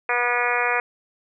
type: harmonic tone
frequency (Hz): 242.7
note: B3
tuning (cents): -30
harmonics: 2 / 3 / 4 / 5 / 6 / 7 / 8 / 9 / 10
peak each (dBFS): -28 / -28 / -28 / -28 / -28 / -28 / -28 / -28 / -28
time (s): 0.09-0.8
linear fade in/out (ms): 2
effects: none